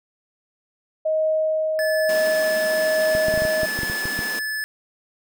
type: tone with tremolo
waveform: sine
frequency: 628 Hz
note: D#5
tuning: 16 cents sharp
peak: -17 dBFS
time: 1.05-3.66 s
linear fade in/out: 10 ms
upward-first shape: triangle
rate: 1.1 Hz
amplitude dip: 30%
type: tone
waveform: square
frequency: 1731 Hz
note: A6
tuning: 29 cents flat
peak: -25 dBFS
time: 1.79-4.64 s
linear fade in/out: 0 ms
type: high-pass noise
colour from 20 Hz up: pink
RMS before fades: -33 dBFS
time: 2.09-4.39 s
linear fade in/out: 0 ms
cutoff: 180 Hz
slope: 96 dB/octave
type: clicks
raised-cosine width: 3 ms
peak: -16 dBFS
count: 12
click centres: 3.151 / 3.284 / 3.34 / 3.376 / 3.421 / 3.452 / 3.633 / 3.79 / 3.833 / 3.899 / 4.055 / 4.191 s
effects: none